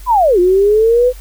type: linear two-way sweep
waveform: sine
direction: down then up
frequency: 1039 to 349.2 to 509 Hz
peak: -7 dBFS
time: 0.06-1.13 s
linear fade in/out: 50 ms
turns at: 0.39 s
effects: added 46 Hz sine -30 dBFS peak until 1.2 s + white hiss -42 dBFS RMS until 1.2 s